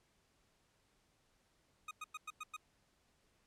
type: tone bursts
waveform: 25% pulse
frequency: 1244.5 Hz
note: D#6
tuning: in tune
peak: -39 dBFS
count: 6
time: 1.88-2.566 s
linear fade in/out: 5 ms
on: 31 ms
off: 100 ms
effects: pink hiss -75 dBFS RMS until 3.46 s + low-pass 10000 Hz 12 dB/octave